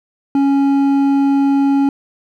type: tone with hard clipping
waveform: triangle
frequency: 277.2 Hz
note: C#4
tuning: in tune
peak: -12 dBFS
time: 0.35-1.89 s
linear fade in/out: 2 ms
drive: 10 dB
effects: none